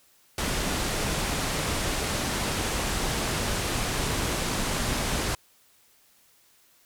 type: low-pass noise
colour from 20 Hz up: pink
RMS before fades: -28 dBFS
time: 0.38-5.35 s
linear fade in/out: 2 ms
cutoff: 11000 Hz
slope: 24 dB/octave
effects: white hiss -61 dBFS RMS until 6.85 s